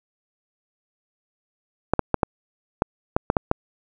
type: clicks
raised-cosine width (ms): 1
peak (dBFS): -3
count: 9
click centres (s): 1.936 / 1.993 / 2.143 / 2.232 / 2.821 / 3.165 / 3.301 / 3.368 / 3.514
effects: none